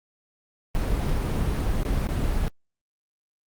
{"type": "noise with dropouts", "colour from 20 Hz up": "brown", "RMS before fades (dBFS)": -24, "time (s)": [0.75, 2.48], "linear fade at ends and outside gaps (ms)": 0, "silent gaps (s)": [[1.094, 1.098], [1.832, 1.851], [2.07, 2.089]], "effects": ["Opus 32 kbps"]}